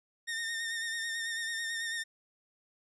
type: tone with vibrato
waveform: sawtooth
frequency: 1829 Hz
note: A#6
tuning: 33 cents flat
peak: -30 dBFS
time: 0.27-2.04 s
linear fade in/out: 20 ms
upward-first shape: sine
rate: 9.1 Hz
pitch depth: 33 cents each way
effects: resampled to 24000 Hz